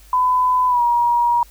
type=tone with pitch glide; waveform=sine; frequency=1005 to 953 Hz; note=B5 to A#5; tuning=+30 to +38 cents; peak=-13 dBFS; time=0.13-1.43 s; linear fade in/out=2 ms; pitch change=-92 cents; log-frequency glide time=0.68-0.82 s; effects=added 50 Hz sine -44 dBFS peak until 1.5 s + white hiss -50 dBFS RMS until 1.5 s